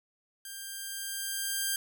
5% pulse tone with level ramp, 1591 Hz, G6, 25 cents sharp, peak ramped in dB -30 to -17 dBFS, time 0.45-1.76 s, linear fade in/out 2 ms, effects none

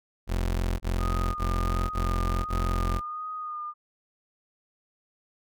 30% pulse tone bursts, 43.65 Hz, F1, in tune, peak -22 dBFS, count 5, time 0.27-3.012 s, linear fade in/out 50 ms, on 530 ms, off 23 ms
sine tone with vibrato, 1229 Hz, D#6, 22 cents flat, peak -32 dBFS, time 0.98-3.74 s, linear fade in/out 50 ms, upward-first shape sine, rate 1.4 Hz, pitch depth 29 cents each way
effects none

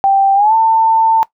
sine tone with pitch glide, 784 to 895.4 Hz, G5 to A5, 0 to +30 cents, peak -7 dBFS, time 0.04-1.23 s, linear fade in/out 0 ms, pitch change +230 cents, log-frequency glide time 0.35-0.54 s, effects noise-tail reverb RT60 0.1 s tail -19 dB re dry

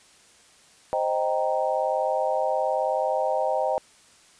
sine chord, C minor seventh, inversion none, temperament equal, 523.3 / 622.3 / 784 / 932.3 Hz, C5 / Eb5 / G5 / Bb5, 0 / 0 / 0 / 0 cents, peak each -27 / -26 / -27 / -31 dBFS, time 0.93-3.78 s, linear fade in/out 0 ms, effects white hiss -55 dBFS RMS until 4.39 s + resampled to 22050 Hz

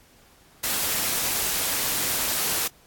white noise, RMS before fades -25 dBFS, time 0.63-2.68 s, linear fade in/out 10 ms, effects pink hiss -56 dBFS RMS until 2.86 s + AAC 64 kbps

